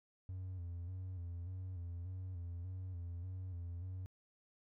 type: tone with vibrato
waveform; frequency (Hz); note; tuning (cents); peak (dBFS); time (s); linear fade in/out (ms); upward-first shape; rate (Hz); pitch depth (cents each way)
triangle; 89.7; F2; +47; -39; 0.29-4.06; 0; square; 1.7; 61
effects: tanh soft clip ceiling -36 dBFS